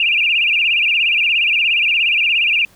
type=tone with vibrato; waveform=sine; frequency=2588 Hz; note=E7; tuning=32 cents flat; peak=-12 dBFS; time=0-2.65 s; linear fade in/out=2 ms; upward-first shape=sine; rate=17 Hz; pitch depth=170 cents each way; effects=pink hiss -50 dBFS RMS until 2.75 s